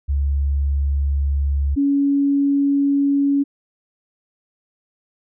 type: tone pair in turn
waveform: sine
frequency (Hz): 70.2 / 280.8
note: C#2 / C#4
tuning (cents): +22 / +22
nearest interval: 2 octaves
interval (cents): 2400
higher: second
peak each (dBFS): -16 / -14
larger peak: second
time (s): 0.08-1.76 / 1.76-3.44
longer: neither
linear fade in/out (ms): 20
effects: none